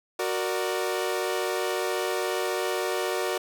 sawtooth chord, Gb augmented, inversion none, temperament equal with one note detuned, 370 / 466.2 / 591.4 Hz, Gb4 / Bb4 / D5, 0 / 0 / +12 cents, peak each -25 / -27 / -28 dBFS, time 0.19-3.38 s, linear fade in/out 5 ms, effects none

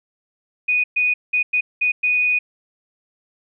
sine tone bursts at uneven times, 2478 Hz, D#7, 8 cents flat, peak -15 dBFS, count 6, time 0.68-0.84 / 0.96-1.14 / 1.33-1.43 / 1.53-1.61 / 1.81-1.92 / 2.03-2.39 s, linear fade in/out 10 ms, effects none

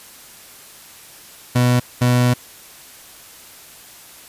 30% pulse tone bursts at uneven times, 123.47 Hz, B2, in tune, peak -10 dBFS, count 2, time 1.55-1.8 / 2.01-2.34 s, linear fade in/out 10 ms, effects white hiss -42 dBFS RMS until 4.28 s + resampled to 32000 Hz

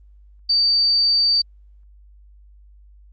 sine tone, 4617 Hz, D8, 30 cents flat, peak -14 dBFS, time 0.49-1.42 s, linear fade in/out 10 ms, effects added 50 Hz sine -45 dBFS peak until 3.12 s + Opus 24 kbps

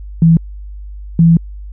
sine tone pair in turn, 164.81 / 166.53 Hz, E3 / E3, 0 / +18 cents, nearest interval unison, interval 18 cents, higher second, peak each -4 dBFS, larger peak neither, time 0.22-0.37 / 1.19-1.37 s, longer second, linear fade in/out 2 ms, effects added 50 Hz sine -26 dBFS peak until 1.72 s

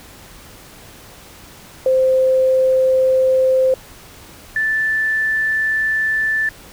sine tone pair in turn, 521 / 1759.5 Hz, C5 / A6, -7 / 0 cents, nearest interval octave + major sixth, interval 2107 cents, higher second, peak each -11 / -15 dBFS, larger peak first, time 1.86-3.74 / 4.56-6.49 s, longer second, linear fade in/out 2 ms, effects pink hiss -41 dBFS RMS until 6.72 s

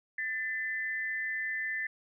sine tone pair together, 1776 / 2021 Hz, A6 / B6, +16 / +39 cents, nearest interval major second, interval 223 cents, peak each -33 / -36 dBFS, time 0.18-1.87 s, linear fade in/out 5 ms, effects none

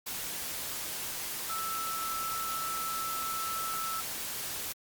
sine tone in noise, 1318.5 Hz, E6, in tune, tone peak -34 dBFS, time 1.49-4.01 s, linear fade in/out 10 ms, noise white, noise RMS -37 dBFS, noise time 0.06-4.73 s, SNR 0 dB, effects Opus 48 kbps

